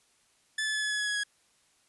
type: tone with pitch steps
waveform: sawtooth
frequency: 1739 / 1728 / 1717 / 1706.2 / 1695.4 / 1684.6 / 1674 / 1663.3 Hz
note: A6 / A6 / A6 / G#6 / G#6 / G#6 / G#6 / G#6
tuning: -21 / -32 / -43 / +46 / +35 / +24 / +13 / +2 cents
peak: -25 dBFS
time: 0.58-1.236 s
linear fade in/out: 5 ms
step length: 82 ms
effects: white hiss -67 dBFS RMS until 1.88 s + resampled to 24000 Hz